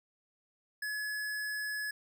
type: tone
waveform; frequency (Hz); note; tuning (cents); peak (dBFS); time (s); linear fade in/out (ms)
square; 1700; G#6; +40; -35; 0.82-1.91; 5
effects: none